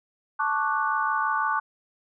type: chord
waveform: sine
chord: D major seventh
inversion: second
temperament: equal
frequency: 880 / 1108.7 / 1174.7 / 1480 Hz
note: A5 / C#6 / D6 / F#6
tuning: 0 / 0 / 0 / 0 cents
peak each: -28 dBFS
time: 0.39-1.6 s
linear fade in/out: 10 ms
effects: none